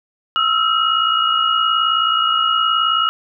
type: tone cluster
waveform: sine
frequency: 1292 / 1351 / 2891 Hz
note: E6 / E6 / F#7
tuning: -35 / +42 / -41 cents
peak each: -18 dBFS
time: 0.36-3.09 s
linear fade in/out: 0 ms
effects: none